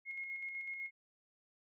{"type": "tone with tremolo", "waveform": "sine", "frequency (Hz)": 2157, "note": "C#7", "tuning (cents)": -48, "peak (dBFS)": -39, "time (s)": [0.05, 0.91], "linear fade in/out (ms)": 50, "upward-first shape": "square", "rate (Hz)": 8, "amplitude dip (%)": 35, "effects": []}